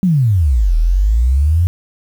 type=exponential two-way sweep; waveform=sine; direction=down then up; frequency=196 to 38.63 to 90.7 Hz; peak=-9 dBFS; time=0.03-1.67 s; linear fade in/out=0 ms; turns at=0.76 s; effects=7-bit